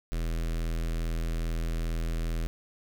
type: tone with notch filter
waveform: square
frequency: 41.2 Hz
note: E1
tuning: in tune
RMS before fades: -30 dBFS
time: 0.12-2.47 s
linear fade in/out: 0 ms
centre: 880 Hz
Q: 1.7
effects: none